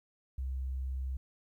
sine tone, 65.41 Hz, C2, in tune, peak -33 dBFS, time 0.38-1.17 s, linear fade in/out 5 ms, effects 12-bit

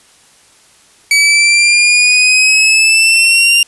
sawtooth exponential sweep, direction up, 2276 to 2794 Hz, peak -3 dBFS, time 1.11-3.63 s, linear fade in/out 2 ms, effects white hiss -46 dBFS RMS until 3.67 s + resampled to 24000 Hz

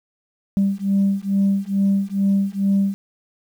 sine beating tone pair, 196 / 198.3 Hz, G3 / G3, 0 / +20 cents, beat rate 2.3 Hz, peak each -18 dBFS, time 0.57-2.94 s, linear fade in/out 0 ms, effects tanh soft clip ceiling -11 dBFS + 8-bit

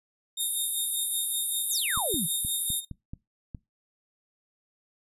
sawtooth tone with tremolo, 3677 Hz, A#7, 24 cents flat, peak -27 dBFS, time 0.37-2.85 s, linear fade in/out 5 ms, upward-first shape sine, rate 5.2 Hz, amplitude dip 75%
white band-pass noise, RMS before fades -31 dBFS, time 0.39-2.81 s, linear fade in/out 20 ms, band 9100 to 12000 Hz, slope 96 dB/octave
sine exponential sweep, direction down, 8620 to 138.59 Hz, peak -29 dBFS, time 1.69-2.27 s, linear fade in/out 20 ms
clicks, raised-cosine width 5 ms, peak -25 dBFS, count 7, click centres 1.975 / 2.143 / 2.449 / 2.703 / 2.913 / 3.135 / 3.548 s
effects noise-tail reverb RT60 0.2 s tail -21 dB re dry + resampled to 32000 Hz

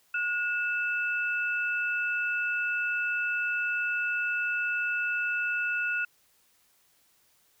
sine tone pair together, 1445.3 / 2637 Hz, F#6 / E7, -41 / 0 cents, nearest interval minor seventh, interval 1041 cents, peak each -28 / -31 dBFS, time 0.14-6.05 s, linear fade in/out 5 ms, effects white hiss -66 dBFS RMS until 7.6 s

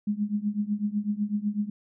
sine tone with tremolo, 207.7 Hz, G#3, in tune, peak -21 dBFS, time 0.07-1.7 s, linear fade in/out 5 ms, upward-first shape triangle, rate 8 Hz, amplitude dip 95%, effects none

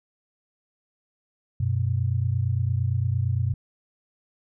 sine tone pair together, 94.7 / 123.47 Hz, F#2 / B2, +41 / 0 cents, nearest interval perfect fourth, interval 459 cents, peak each -24 dBFS, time 1.6-3.54 s, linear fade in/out 5 ms, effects none

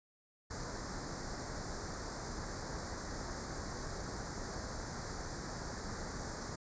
pink band-stop noise, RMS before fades -42 dBFS, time 0.5-6.56 s, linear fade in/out 10 ms, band 1900 to 4400 Hz, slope 48 dB/octave, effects resampled to 16000 Hz

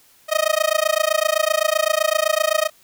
sawtooth tone with amplitude modulation, 625 Hz, D#5, 8 cents sharp, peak -9 dBFS, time 0.28-2.7 s, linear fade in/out 50 ms, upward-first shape sine, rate 27.8 Hz, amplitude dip 100%, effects white hiss -54 dBFS RMS until 2.83 s

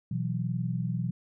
sine chord, B suspended fourth, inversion none, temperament equal with one note detuned, 123.11 / 164.81 / 185 Hz, B2 / E3 / F#3, -5 / 0 / 0 cents, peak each -31 / -32 / -34 dBFS, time 0.11-1.11 s, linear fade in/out 5 ms, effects none

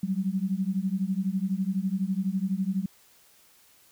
sine beating tone pair, 185 / 197 Hz, F#3 / G3, 0 / +9 cents, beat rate 12 Hz, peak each -28 / -28 dBFS, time 0.03-2.86 s, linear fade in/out 5 ms, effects white hiss -59 dBFS RMS until 3.91 s

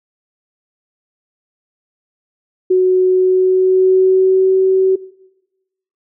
sine tone with pitch glide, 370 to 378.9 Hz, F#4 to F#4, 0 to +41 cents, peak -8 dBFS, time 2.7-4.96 s, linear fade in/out 10 ms, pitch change +41 cents, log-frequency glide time 3.06-4.55 s, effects noise-tail reverb RT60 1.0 s tail -21 dB re dry

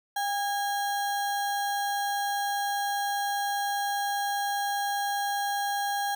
sine tone with sample-and-hold, 805 Hz, G5, 46 cents sharp, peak -26 dBFS, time 0.16-6.15 s, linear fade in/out 5 ms, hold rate 2450 Hz, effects none

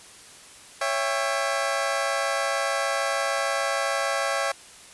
20% pulse chord, C# diminished, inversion none, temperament just, 554.4 / 665.2 / 798.3 Hz, C#5 / E5 / G5, 0 / +16 / +31 cents, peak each -22 / -23 / -25 dBFS, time 0.81-4.52 s, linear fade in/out 5 ms, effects white hiss -47 dBFS RMS until 4.93 s + resampled to 24000 Hz

